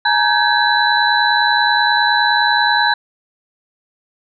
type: tone cluster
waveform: sine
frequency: 846 / 936 / 1548 / 1677 / 3980 Hz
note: G#5 / A#5 / G6 / G#6 / B7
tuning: +32 / +7 / -22 / +16 / +13 cents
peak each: -18 dBFS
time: 0.05-2.94 s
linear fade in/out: 5 ms
effects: none